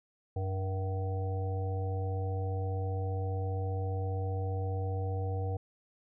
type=harmonic tone with a mistuned harmonic; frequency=95 Hz; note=F#2; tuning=46 cents sharp; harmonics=1 / 3 / 5 / 7 / 8; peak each=-31 / -47 / -40 / -48 / -43 dBFS; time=0.36-5.57 s; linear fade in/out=5 ms; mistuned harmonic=3; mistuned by=+51 cents; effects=none